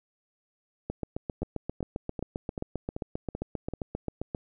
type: two click trains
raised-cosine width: 2 ms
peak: -18 / -20 dBFS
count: 27 / 7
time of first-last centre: 0.9-4.348 / 1.42-3.737 s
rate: 7.54 / 2.59 Hz
effects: none